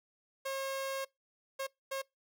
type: tone bursts at uneven times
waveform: sawtooth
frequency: 540 Hz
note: C#5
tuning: 45 cents flat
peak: -31 dBFS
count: 3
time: 0.45-1.05 / 1.59-1.67 / 1.91-2.02 s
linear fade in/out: 10 ms
effects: noise-tail reverb RT60 0.2 s tail -25 dB re dry